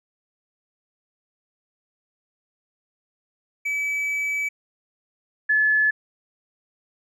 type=tone pair in turn; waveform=triangle / sine; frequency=2294 / 1721.4 Hz; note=D7 / A6; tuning=-41 / -38 cents; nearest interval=perfect fourth; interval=497 cents; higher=first; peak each=-21 / -16 dBFS; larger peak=second; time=3.65-4.49 / 5.49-5.91 s; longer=first; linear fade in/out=10 ms; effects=none